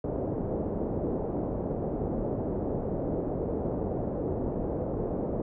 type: low-pass noise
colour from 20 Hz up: white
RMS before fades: -31 dBFS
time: 0.04-5.42 s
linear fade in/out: 2 ms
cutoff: 560 Hz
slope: 24 dB/octave
effects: none